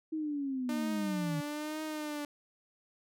sine linear sweep, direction down, 319.5 to 152.7 Hz, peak -32 dBFS, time 0.12-1.41 s, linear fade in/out 10 ms
sawtooth tone with vibrato, 300.9 Hz, D4, 42 cents sharp, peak -32 dBFS, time 0.69-2.25 s, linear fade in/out 2 ms, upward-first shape triangle, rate 1.1 Hz, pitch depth 68 cents each way
effects none

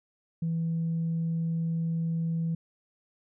sine tone, 164.81 Hz, E3, in tune, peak -25 dBFS, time 0.42-2.55 s, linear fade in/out 5 ms, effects tanh soft clip ceiling -23 dBFS

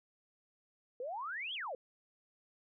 sine exponential two-way sweep, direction up then down, 469.1 to 3426 to 469.1 Hz, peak -38 dBFS, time 1-1.75 s, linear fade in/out 2 ms, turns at 1.54 s, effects none

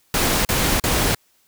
pink noise bursts, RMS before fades -19 dBFS, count 3, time 0.14-1.148 s, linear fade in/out 2 ms, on 310 ms, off 39 ms, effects white hiss -61 dBFS RMS until 1.47 s

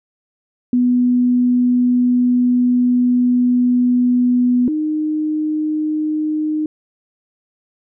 sine tone pair in turn, 246.9 / 307.3 Hz, B3 / D#4, 0 / -21 cents, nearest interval major third, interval 379 cents, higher second, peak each -11 / -16 dBFS, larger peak first, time 0.73-4.68 / 4.68-6.66 s, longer first, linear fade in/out 2 ms, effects none

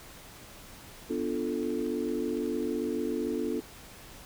sine chord, B half-diminished seventh, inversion none, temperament equal, 246.9 / 293.7 / 349.2 / 440 Hz, B3 / D4 / F4 / A4, 0 / 0 / 0 / 0 cents, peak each -34 dBFS, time 1.09-3.61 s, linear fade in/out 20 ms
clicks, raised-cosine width 0.2 ms, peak -34 dBFS, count 9, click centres 1.631 / 1.704 / 1.865 / 2.089 / 2.293 / 2.372 / 2.462 / 2.628 / 2.842 s
effects pink hiss -49 dBFS RMS until 4.25 s

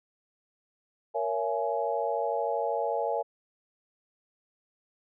sine chord, A# half-diminished seventh, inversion none, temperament just, 466.2 / 559.4 / 671.3 / 839.1 Hz, A#4 / C#5 / E5 / G#5, 0 / +16 / +31 / +18 cents, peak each -32 dBFS, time 1.14-3.23 s, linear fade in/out 20 ms, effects none

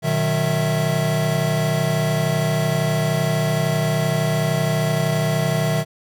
square tone cluster, 122.7 / 153.4 / 186.3 / 656 Hz, B2 / D#3 / F#3 / E5, -11 / -24 / +12 / -9 cents, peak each -26 / -21 / -28 / -25 dBFS, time 0.02-5.85 s, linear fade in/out 50 ms, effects none

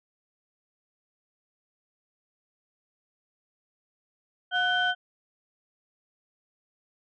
sine tone cluster, 721 / 1497 / 3149 Hz, F#5 / F#6 / G7, -45 / +20 / +7 cents, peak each -28 / -24 / -29 dBFS, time 4.51-4.95 s, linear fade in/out 50 ms, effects tanh soft clip ceiling -14 dBFS

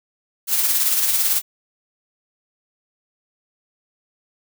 blue noise with tremolo, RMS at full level -17 dBFS, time 0.47-1.42 s, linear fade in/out 50 ms, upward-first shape sine, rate 18 Hz, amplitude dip 40%, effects none

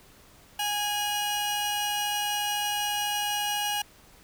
sawtooth tone pair together, 826 / 2894 Hz, G#5 / F#7, -10 / -39 cents, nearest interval octave + minor seventh, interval 2171 cents, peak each -25 / -27 dBFS, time 0.59-3.82 s, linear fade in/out 5 ms, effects pink hiss -55 dBFS RMS until 4.23 s

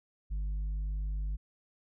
sine tone with tanh clipping, 50.4 Hz, G1, 49 cents sharp, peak -32 dBFS, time 0.3-1.37 s, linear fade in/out 20 ms, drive 4 dB, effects none

